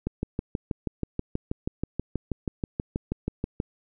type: click train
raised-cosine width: 3 ms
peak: -14 dBFS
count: 23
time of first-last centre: 0.07-3.601 s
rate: 6.23 Hz
effects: none